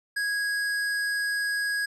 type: tone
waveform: square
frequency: 1654 Hz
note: G#6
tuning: 8 cents flat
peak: -26 dBFS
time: 0.16-1.86 s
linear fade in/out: 10 ms
effects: low-pass 11000 Hz 12 dB/octave